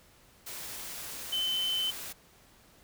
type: tone in noise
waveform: sine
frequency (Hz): 3057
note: G7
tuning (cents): -44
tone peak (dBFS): -28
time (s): 1.32-1.91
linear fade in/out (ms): 10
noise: white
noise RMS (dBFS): -41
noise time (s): 0.46-2.13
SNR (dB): +10
effects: pink hiss -60 dBFS RMS until 2.83 s